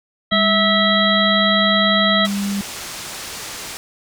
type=harmonic tone; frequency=651 Hz; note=E5; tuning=22 cents flat; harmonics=1 / 2 / 3 / 5 / 6; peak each=-20 / -20 / -20 / -20 / -20 dBFS; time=0.31-2.27 s; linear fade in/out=20 ms
type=tone with pitch glide; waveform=sine; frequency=201.6 to 200.2 Hz; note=G3 to G3; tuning=+49 to +37 cents; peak=-19 dBFS; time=0.32-2.61 s; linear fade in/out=0 ms; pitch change=-12 cents; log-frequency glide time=1.89-2.43 s
type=low-pass noise; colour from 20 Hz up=white; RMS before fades=-31 dBFS; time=2.25-3.77 s; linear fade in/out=0 ms; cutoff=7500 Hz; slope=12 dB/octave
effects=none